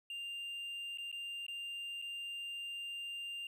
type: tone with dropouts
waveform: triangle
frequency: 2794 Hz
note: F7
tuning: in tune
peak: -39 dBFS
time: 0.1-3.47 s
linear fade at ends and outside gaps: 2 ms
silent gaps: 0.974-0.983 / 1.116-1.126 / 1.466-1.482 / 2.017-2.022 s
effects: none